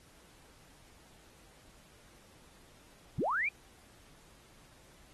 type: linear sweep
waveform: sine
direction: up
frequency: 71.6 to 2478 Hz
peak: -29 dBFS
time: 3.18-3.49 s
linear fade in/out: 5 ms
effects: pink hiss -61 dBFS RMS until 5.13 s + AAC 32 kbps